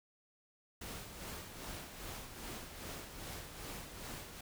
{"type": "noise with tremolo", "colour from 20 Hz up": "pink", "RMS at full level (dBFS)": -45, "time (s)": [0.81, 4.41], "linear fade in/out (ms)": 5, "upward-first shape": "sine", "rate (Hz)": 2.5, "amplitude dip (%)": 50, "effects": []}